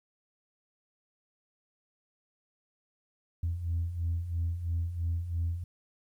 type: beating tone pair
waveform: sine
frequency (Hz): 82.41 / 85.41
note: E2 / F2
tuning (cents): 0 / -38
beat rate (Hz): 3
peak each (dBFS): -35 / -29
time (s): 3.43-5.64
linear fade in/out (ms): 5
effects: tanh soft clip ceiling -24 dBFS + 11-bit